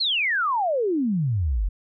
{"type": "exponential sweep", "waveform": "sine", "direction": "down", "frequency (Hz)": [4371, 42.13], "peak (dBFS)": -20, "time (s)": [0, 1.69], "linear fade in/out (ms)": 10, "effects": []}